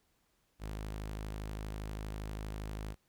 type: tone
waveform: sawtooth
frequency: 52.5 Hz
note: G#1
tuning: 19 cents sharp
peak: -35 dBFS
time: 0.59-2.96 s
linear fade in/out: 50 ms
effects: pink hiss -75 dBFS RMS until 3.08 s